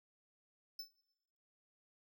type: tone with exponential decay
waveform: square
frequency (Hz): 5274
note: E8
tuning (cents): 0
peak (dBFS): -40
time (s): 0.79-0.92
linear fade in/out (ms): 5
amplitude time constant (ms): 27
effects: noise-tail reverb RT60 1.0 s tail -21 dB re dry